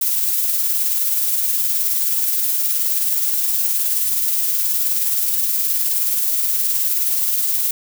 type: noise with tremolo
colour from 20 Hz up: violet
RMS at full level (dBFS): -17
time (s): 0.01-7.71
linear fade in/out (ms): 5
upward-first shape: triangle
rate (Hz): 19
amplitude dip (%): 35
effects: none